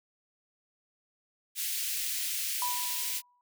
white high-pass noise, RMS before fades -33 dBFS, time 1.55-3.22 s, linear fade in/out 50 ms, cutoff 2100 Hz, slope 24 dB/octave
sine tone with exponential decay, 980 Hz, B5, 14 cents flat, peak -29 dBFS, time 2.62-3.41 s, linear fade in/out 1 ms, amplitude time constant 170 ms
effects none

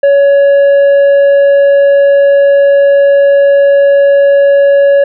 sine tone with tanh clipping, 561 Hz, C#5, 21 cents sharp, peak -4 dBFS, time 0.03-5.04 s, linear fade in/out 5 ms, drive 5 dB, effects none

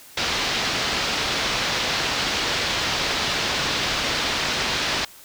white low-pass noise, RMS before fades -24 dBFS, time 0.17-5.05 s, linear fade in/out 5 ms, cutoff 4900 Hz, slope 24 dB/octave, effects white hiss -46 dBFS RMS until 5.24 s

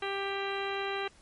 harmonic tone with a mistuned harmonic, 394.5 Hz, G4, 11 cents sharp, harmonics 1 / 2 / 3 / 4 / 5 / 6 / 7 / 8 / 10, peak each -35 / -38 / -40 / -41 / -42 / -43 / -43 / -44 / -45 dBFS, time 0.02-1.08 s, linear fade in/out 5 ms, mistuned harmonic 8, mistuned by +16 cents, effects pink hiss -60 dBFS RMS until 1.21 s + MP3 48 kbps

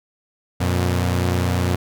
sawtooth tone pair together, 89.46 / 120 Hz, F2 / B2, +42 / -49 cents, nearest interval perfect fourth, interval 509 cents, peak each -15 / -19 dBFS, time 0.6-1.76 s, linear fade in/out 10 ms, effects none

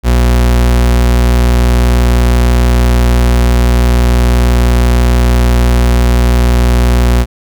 40% pulse tone, 60.4 Hz, B1, 38 cents flat, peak -5 dBFS, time 0.03-7.26 s, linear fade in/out 50 ms, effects none

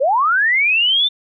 sine linear sweep, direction up, 488.6 to 3600 Hz, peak -12 dBFS, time 0-1.09 s, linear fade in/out 20 ms, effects none

